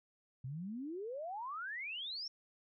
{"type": "exponential sweep", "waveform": "sine", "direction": "up", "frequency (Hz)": [122.6, 5588], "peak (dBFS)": -40, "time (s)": [0.44, 2.28], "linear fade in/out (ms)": 5, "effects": []}